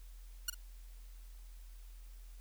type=tone with echo; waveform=5% pulse; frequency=1439 Hz; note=F#6; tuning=49 cents flat; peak=-21 dBFS; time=0.48-0.5 s; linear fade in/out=5 ms; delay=45 ms; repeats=1; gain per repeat=-12 dB; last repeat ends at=0.545 s; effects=added 42 Hz sine -49 dBFS peak until 2.4 s + white hiss -66 dBFS RMS until 2.4 s